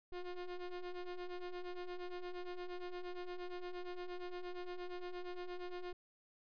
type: ring-modulated tone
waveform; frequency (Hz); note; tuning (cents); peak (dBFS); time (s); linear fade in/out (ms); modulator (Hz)
square; 177.7; F3; +30; -40; 0.12-5.93; 5; 182
effects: resampled to 11025 Hz